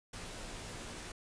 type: noise with comb filter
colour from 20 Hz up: pink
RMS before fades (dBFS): -45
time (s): 0.13-1.12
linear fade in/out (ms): 5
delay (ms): 15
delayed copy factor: -0.6
effects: resampled to 22050 Hz